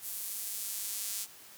square tone with high-pass filter sweep, 106.5 Hz, G#2, 44 cents sharp, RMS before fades -38 dBFS, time 0.01-1.27 s, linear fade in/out 50 ms, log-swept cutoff 11000 to 7300 Hz, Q 0.79, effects white hiss -53 dBFS RMS until 1.57 s + high-pass 60 Hz 12 dB/octave

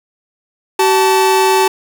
45% pulse tone pair together, 381.5 / 880 Hz, G4 / A5, -47 / 0 cents, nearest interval octave + major second, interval 1447 cents, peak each -12 dBFS, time 0.79-1.68 s, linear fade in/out 5 ms, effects none

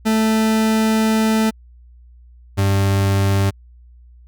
40% pulse tone pair in turn, 220 / 98.31 Hz, A3 / G2, 0 / +5 cents, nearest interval octave + major second, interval 1395 cents, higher first, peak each -13 dBFS, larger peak neither, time 0.05-1.51 / 2.57-3.51 s, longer first, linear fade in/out 20 ms, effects added 60 Hz sine -42 dBFS peak until 4.27 s

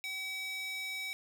square tone with high-pass filter, 762 Hz, G5, 49 cents flat, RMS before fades -39 dBFS, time 0.04-1.13 s, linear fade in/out 0 ms, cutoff 2700 Hz, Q 8.3, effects 10-bit

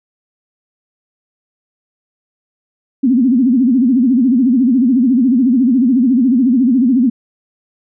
sine tone with vibrato, 250.8 Hz, B3, 27 cents sharp, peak -8 dBFS, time 3.03-7.1 s, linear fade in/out 10 ms, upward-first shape sine, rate 14 Hz, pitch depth 170 cents each way, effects none

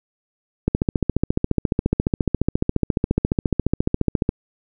click train, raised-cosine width 3 ms, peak -4 dBFS, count 53, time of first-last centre 0.68-4.291 s, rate 14.4 Hz, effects none

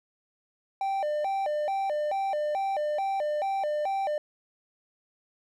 triangle tone with vibrato, 684 Hz, F5, 36 cents flat, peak -24 dBFS, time 0.81-4.18 s, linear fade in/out 2 ms, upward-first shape square, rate 2.3 Hz, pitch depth 230 cents each way, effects none

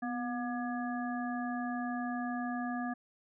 harmonic tone with a mistuned harmonic, 240 Hz, B3, 49 cents flat, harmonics 1 / 3 / 5 / 7, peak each -35 / -39 / -45 / -43 dBFS, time 0.02-2.94 s, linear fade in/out 10 ms, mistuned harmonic 1, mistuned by +52 cents, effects none

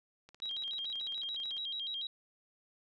click train, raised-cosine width 0.2 ms, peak -37 dBFS, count 24, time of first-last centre 0.29-1.568 s, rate 18 Hz
sine tone with vibrato, 3520 Hz, A7, in tune, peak -36 dBFS, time 0.42-2.07 s, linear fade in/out 2 ms, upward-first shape square, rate 6.9 Hz, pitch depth 160 cents each way
effects none

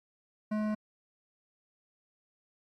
triangle tone with hard clipping, 213.3 Hz, G#3, 46 cents sharp, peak -31 dBFS, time 0.51-0.75 s, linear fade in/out 10 ms, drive 18 dB, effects AAC 64 kbps

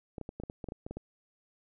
clicks, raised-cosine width 2 ms, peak -26 dBFS, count 12, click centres 0.182 / 0.213 / 0.291 / 0.4 / 0.436 / 0.499 / 0.642 / 0.687 / 0.721 / 0.865 / 0.91 / 0.97 s, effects none

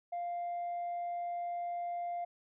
sine tone, 698 Hz, F5, 1 cent flat, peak -33 dBFS, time 0.12-2.25 s, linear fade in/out 10 ms, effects tanh soft clip ceiling -33 dBFS

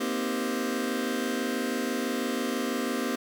sawtooth chord, C minor seventh, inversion third, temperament just, 235.5 / 261.6 / 314 / 392.4 Hz, Bb3 / C4 / Eb4 / G4, +18 / 0 / +16 / +2 cents, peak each -28 / -27 / -32 / -30 dBFS, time 0-3.16 s, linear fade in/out 10 ms, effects none

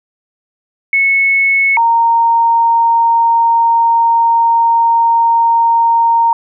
sine tone pair in turn, 2200 / 925 Hz, C#7 / A#5, -14 / -14 cents, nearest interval octave + minor third, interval 1500 cents, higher first, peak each -8 / -7 dBFS, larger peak second, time 0.93-1.77 / 1.77-6.33 s, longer second, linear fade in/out 2 ms, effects none

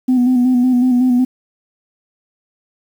sine tone with vibrato, 250.3 Hz, B3, 23 cents sharp, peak -8 dBFS, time 0.08-1.25 s, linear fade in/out 10 ms, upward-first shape square, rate 5.4 Hz, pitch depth 34 cents each way, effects tanh soft clip ceiling -7 dBFS + 7-bit

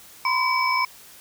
sine tone cluster, 972 / 1033 / 2281 / 5270 Hz, B5 / C6 / C#7 / E8, -28 / -22 / +49 / -1 cents, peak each -27 / -22 / -24 / -30 dBFS, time 0.25-0.85 s, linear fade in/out 2 ms, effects white hiss -47 dBFS RMS until 1.2 s

